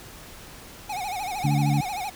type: tone with vibrato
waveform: square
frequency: 782 Hz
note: G5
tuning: 4 cents flat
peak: -29 dBFS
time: 0.89-2.1 s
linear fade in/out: 10 ms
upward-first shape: sine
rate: 13 Hz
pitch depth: 150 cents each way
type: harmonic tone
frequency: 72.1 Hz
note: D2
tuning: 31 cents flat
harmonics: 2 / 3 / 4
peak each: -20 / -29 / -29 dBFS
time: 1.44-1.81 s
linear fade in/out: 5 ms
effects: pink hiss -44 dBFS RMS until 2.15 s